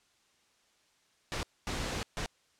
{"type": "noise bursts at uneven times", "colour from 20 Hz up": "pink", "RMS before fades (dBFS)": -35, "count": 3, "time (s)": [[1.32, 1.43], [1.67, 2.03], [2.17, 2.26]], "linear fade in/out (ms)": 0, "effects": ["white hiss -69 dBFS RMS until 2.59 s", "low-pass 7000 Hz 12 dB/octave"]}